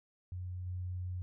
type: tone with level steps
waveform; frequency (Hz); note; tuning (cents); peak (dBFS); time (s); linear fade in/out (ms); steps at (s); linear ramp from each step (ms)
sine; 90.6; F#2; -36; -38 / -36; 0.32-1.22; 0; 0.66; 10
effects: none